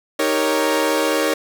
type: chord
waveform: sawtooth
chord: Eb dominant seventh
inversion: none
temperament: equal with one note detuned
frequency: 311.1 / 390.9 / 466.2 / 554.4 Hz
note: Eb4 / G4 / Bb4 / Db5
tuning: 0 / -5 / 0 / 0 cents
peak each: -18 / -22 / -18 / -17 dBFS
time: 0.19-1.34 s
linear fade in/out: 5 ms
effects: none